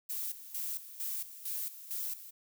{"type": "noise with tremolo", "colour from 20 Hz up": "violet", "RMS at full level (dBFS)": -37, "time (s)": [0.09, 2.31], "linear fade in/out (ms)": 10, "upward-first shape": "square", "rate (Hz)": 2.2, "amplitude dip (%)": 75, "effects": []}